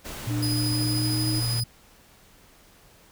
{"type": "noise", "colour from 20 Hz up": "pink", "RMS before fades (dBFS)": -37, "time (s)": [0.04, 1.61], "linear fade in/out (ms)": 20}
{"type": "tone", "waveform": "sine", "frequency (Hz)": 116.54, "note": "A#2", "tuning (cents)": 0, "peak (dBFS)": -25, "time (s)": [0.27, 1.64], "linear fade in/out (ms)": 5}
{"type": "tone with pitch glide", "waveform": "sine", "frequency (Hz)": [298.9, 311.1], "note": ["D4", "D#4"], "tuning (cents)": [31, 0], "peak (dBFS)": -28, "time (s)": [0.29, 1.41], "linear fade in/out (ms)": 20, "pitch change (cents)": 69, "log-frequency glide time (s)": [0.54, 1.29]}
{"type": "tone with tremolo", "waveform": "sawtooth", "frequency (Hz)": 4978, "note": "D#8", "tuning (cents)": 0, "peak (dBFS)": -24, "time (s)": [0.42, 1.64], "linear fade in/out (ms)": 10, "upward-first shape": "triangle", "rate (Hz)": 13, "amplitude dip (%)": 30}
{"effects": ["pink hiss -55 dBFS RMS until 3.11 s"]}